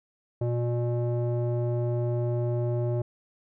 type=tone with low-pass filter; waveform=square; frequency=120 Hz; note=B2; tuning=49 cents flat; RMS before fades=-27 dBFS; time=0.41-3.02 s; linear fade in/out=5 ms; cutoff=550 Hz; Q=2.2; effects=none